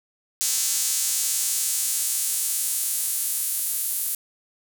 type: tone with high-pass filter sweep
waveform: square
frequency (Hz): 120.4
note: B2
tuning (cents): -44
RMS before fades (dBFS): -25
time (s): 0.41-4.15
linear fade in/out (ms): 0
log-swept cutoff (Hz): 6900 to 11000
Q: 1.4
effects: 7-bit